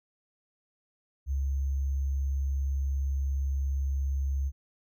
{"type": "tone with sample-and-hold", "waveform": "sine", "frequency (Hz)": 68.6, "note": "C#2", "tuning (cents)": -17, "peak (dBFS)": -26, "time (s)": [1.26, 4.52], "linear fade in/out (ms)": 50, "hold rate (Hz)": 6300, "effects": []}